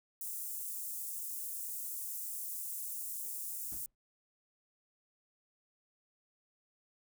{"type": "high-pass noise", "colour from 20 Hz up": "white", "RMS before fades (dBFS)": -41, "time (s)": [0.21, 3.86], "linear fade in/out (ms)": 2, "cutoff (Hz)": 7800, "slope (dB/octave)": 24}
{"type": "noise with exponential decay", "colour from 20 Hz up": "brown", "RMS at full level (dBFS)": -47, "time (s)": [3.72, 3.95], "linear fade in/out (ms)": 1, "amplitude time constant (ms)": 50}
{"effects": []}